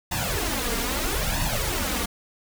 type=noise with flanger; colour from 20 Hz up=pink; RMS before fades=-26 dBFS; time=0.11-2.06 s; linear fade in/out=10 ms; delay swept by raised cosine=1.1 to 4.3 ms; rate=0.77 Hz; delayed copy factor=+0.8; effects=none